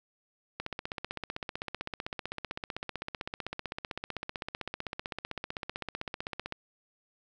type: click train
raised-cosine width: 0.3 ms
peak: -19 dBFS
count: 94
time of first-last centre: 0.6-6.524 s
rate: 15.7 Hz
effects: none